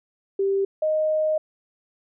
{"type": "tone pair in turn", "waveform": "sine", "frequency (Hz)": [392, 621.1], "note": ["G4", "D#5"], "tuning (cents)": [0, -3], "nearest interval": "minor sixth", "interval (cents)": 797, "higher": "second", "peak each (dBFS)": -19, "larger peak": "neither", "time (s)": [[0.39, 0.65], [0.82, 1.38]], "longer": "second", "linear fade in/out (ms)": 5, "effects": []}